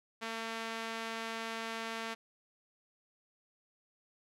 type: tone with band-pass filter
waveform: sawtooth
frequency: 226.1 Hz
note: A3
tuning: 47 cents sharp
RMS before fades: -40 dBFS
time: 0.21-2.15 s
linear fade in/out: 20 ms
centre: 2200 Hz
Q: 0.62
effects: none